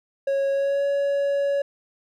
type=tone with pitch glide; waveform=triangle; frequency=550 to 562.5 Hz; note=C#5 to C#5; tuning=-14 to +25 cents; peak=-18 dBFS; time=0.27-1.62 s; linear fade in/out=5 ms; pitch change=+39 cents; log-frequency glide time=0.51-0.85 s; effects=none